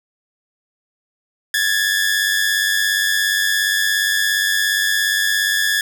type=tone pair together; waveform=sawtooth; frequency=1661.2 / 1758.4 Hz; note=G#6 / A6; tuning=0 / -2 cents; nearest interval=minor second; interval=98 cents; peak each=-15 / -15 dBFS; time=1.54-5.81 s; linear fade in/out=2 ms; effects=8-bit